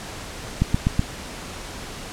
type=click train; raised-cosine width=5 ms; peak=-5 dBFS; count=4; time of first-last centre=0.62-0.994 s; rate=8.02 Hz; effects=pink hiss -35 dBFS RMS until 2.12 s + low-pass 9000 Hz 12 dB/octave